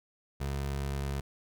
25% pulse tone, 69.3 Hz, C#2, in tune, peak -28 dBFS, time 0.4-1.21 s, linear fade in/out 10 ms, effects none

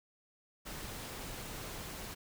pink noise, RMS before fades -44 dBFS, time 0.65-2.15 s, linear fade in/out 20 ms, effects none

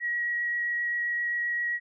sine tone with vibrato, 1909 Hz, A#6, 41 cents sharp, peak -26 dBFS, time 0-1.8 s, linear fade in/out 50 ms, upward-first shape triangle, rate 7.6 Hz, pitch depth 10 cents each way, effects none

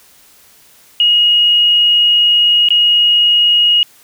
sine tone with dropouts, 2881 Hz, F#7, 47 cents flat, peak -7 dBFS, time 1-3.83 s, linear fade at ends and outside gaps 1 ms, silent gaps 2.687-2.705 s, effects white hiss -46 dBFS RMS until 4.03 s

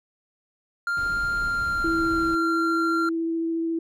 triangle tone with pitch glide, 1397 to 1378.6 Hz, F6 to F6, 0 to -23 cents, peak -21 dBFS, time 0.87-3.09 s, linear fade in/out 2 ms, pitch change -23 cents, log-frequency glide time 1.33-2.26 s
brown noise, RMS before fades -36 dBFS, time 0.97-2.35 s, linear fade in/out 2 ms
sine tone with vibrato, 329.6 Hz, E4, in tune, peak -23 dBFS, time 1.84-3.79 s, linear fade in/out 5 ms, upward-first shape triangle, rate 14 Hz, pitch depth 10 cents each way
effects none

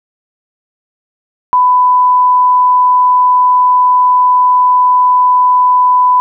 sine tone, 998 Hz, B5, 18 cents sharp, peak -5 dBFS, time 1.53-6.2 s, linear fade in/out 0 ms, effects none

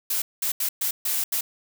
blue noise bursts at uneven times, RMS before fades -25 dBFS, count 6, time 0.1-0.22 / 0.42-0.52 / 0.6-0.69 / 0.81-0.91 / 1.05-1.24 / 1.32-1.41 s, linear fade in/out 5 ms, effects none

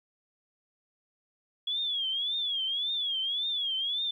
sine tone with vibrato, 3352 Hz, G#7, 15 cents sharp, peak -28 dBFS, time 1.67-4.11 s, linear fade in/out 5 ms, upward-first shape triangle, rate 1.8 Hz, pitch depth 160 cents each way, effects 11-bit

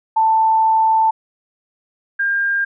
sine tone pair in turn, 886 / 1604.4 Hz, A5 / G6, +12 / +40 cents, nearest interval minor seventh, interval 1028 cents, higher second, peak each -11 / -15 dBFS, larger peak first, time 0.16-1.11 / 2.19-2.65 s, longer first, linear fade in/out 10 ms, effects none

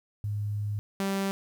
sine / sawtooth tone pair in turn, 103.83 / 195.47 Hz, G#2 / G3, 0 / -5 cents, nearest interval major seventh, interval 1095 cents, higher second, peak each -28 / -23 dBFS, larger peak second, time 0.24-0.79 / 1-1.31 s, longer first, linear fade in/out 0 ms, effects 10-bit

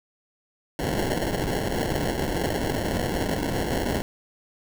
white noise with sample-and-hold, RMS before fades -26 dBFS, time 0.79-4.02 s, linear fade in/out 2 ms, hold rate 1225 Hz, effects none

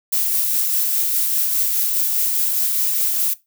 violet noise with tremolo, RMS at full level -18 dBFS, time 0.12-3.34 s, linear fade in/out 10 ms, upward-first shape sine, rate 4.9 Hz, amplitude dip 25%, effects noise-tail reverb RT60 0.2 s tail -18 dB re dry

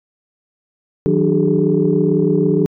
sine tone cluster, 158.5 / 184.9 / 295.9 / 387.8 / 425.6 Hz, D#3 / F#3 / D4 / G4 / G#4, +32 / -1 / +13 / -19 / +42 cents, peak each -18 dBFS, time 1.06-2.66 s, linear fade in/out 0 ms, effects tanh soft clip ceiling -2 dBFS

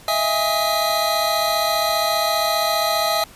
square tone cluster, 637 / 672 / 824 / 1263 / 4073 Hz, D#5 / E5 / G#5 / D#6 / C8, +41 / +33 / -14 / +26 / -47 cents, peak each -25 dBFS, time 0.08-3.24 s, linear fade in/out 2 ms, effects pink hiss -45 dBFS RMS until 3.35 s + resampled to 32000 Hz

